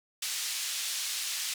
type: band-pass noise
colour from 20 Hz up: pink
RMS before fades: -34 dBFS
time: 0.22-1.54 s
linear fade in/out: 5 ms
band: 3300 to 10000 Hz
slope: 12 dB/octave
effects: none